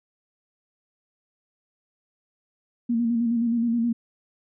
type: tone with vibrato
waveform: sine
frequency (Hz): 233.6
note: A#3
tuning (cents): +4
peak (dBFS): -20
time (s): 2.89-3.93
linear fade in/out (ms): 10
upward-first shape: square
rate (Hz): 9.5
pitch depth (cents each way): 37
effects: none